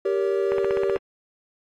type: chord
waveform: triangle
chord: G diminished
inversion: none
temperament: equal with one note detuned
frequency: 392 / 466.2 / 566.7 Hz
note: G4 / Bb4 / Db5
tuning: 0 / 0 / +38 cents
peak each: -20 / -25 / -26 dBFS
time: 0.05-0.97 s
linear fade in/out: 5 ms
type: click train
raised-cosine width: 0.5 ms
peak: -15 dBFS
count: 8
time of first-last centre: 0.52-0.96 s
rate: 15.9 Hz
effects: AAC 48 kbps